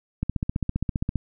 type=click train; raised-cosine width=5 ms; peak=-12 dBFS; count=15; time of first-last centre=0.23-1.157 s; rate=15.1 Hz; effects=none